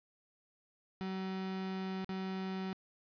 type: tone with dropouts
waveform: 35% pulse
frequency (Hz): 189.4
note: F#3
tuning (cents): +41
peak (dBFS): -35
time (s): 1.01-2.73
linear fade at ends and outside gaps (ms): 0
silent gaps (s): 2.045-2.092
effects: resampled to 11025 Hz + 11-bit